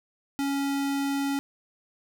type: tone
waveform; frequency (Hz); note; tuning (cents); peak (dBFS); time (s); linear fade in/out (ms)
square; 278.4; C#4; +8; -26; 0.39-1.39; 0
effects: none